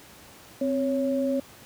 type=tone pair together; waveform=sine; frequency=261.6 / 554.8 Hz; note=C4 / C#5; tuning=0 / +1 cents; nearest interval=octave + minor second; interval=1301 cents; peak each=-25 / -26 dBFS; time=0.61-1.4 s; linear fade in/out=5 ms; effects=pink hiss -49 dBFS RMS until 1.65 s + high-pass 80 Hz 12 dB/octave